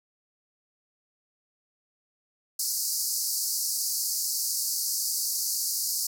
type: band-pass noise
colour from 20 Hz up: pink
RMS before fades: -29 dBFS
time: 2.59-6.07 s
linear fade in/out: 5 ms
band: 4500 to 16000 Hz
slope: 96 dB/octave
effects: none